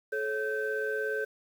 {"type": "tone cluster", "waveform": "sine", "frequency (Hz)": [432.1, 549, 1547], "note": ["A4", "C#5", "G6"], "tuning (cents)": [-31, -17, -23], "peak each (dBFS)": [-31, -36, -32], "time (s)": [0.12, 1.25], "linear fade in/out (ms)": 10, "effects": ["tanh soft clip ceiling -21 dBFS", "9-bit"]}